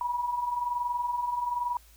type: tone pair together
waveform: sine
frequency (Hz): 950.9 / 972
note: A#5 / B5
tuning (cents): +34 / -28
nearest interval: unison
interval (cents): 38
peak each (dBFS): -35 / -28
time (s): 0.01-1.77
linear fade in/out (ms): 2
effects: added 56 Hz sine -55 dBFS peak until 1.96 s + white hiss -59 dBFS RMS until 1.96 s